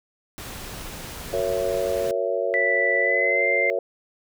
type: noise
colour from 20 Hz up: pink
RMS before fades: -36 dBFS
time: 0.38-2.11 s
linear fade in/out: 0 ms
type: chord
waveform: sine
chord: F# dominant seventh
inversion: none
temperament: just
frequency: 370 / 462.5 / 555 / 666 Hz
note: F#4 / A#4 / C#5 / E5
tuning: 0 / -14 / +2 / +18 cents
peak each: -30 / -27 / -25 / -28 dBFS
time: 1.33-3.79 s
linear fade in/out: 2 ms
type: tone with pitch glide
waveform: sine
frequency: 1975.5 to 2093 Hz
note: B6 to C7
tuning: 0 to 0 cents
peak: -20 dBFS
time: 2.54-3.7 s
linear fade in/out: 0 ms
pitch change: +100 cents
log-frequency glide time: 3-3.45 s
effects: none